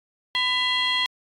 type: tone cluster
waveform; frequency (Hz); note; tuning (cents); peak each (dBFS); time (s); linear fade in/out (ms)
sine; 1008 / 1994 / 2755 / 3273 / 4174; B5 / B6 / F7 / G#7 / C8; +35 / +16 / -24 / -26 / -5; -28 / -25 / -31 / -23 / -29; 0.35-1.06; 0
effects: tanh soft clip ceiling -13 dBFS + AAC 48 kbps